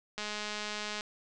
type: click train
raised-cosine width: 0.2 ms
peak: -20 dBFS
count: 175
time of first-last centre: 0.18-1.009 s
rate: 210 Hz
effects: resampled to 22050 Hz